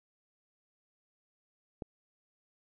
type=click; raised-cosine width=2 ms; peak=-25 dBFS; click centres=1.822 s; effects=none